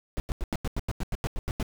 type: noise bursts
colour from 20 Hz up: brown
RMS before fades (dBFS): -28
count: 13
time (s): 0.17-1.628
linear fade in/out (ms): 0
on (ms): 30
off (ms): 89
effects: none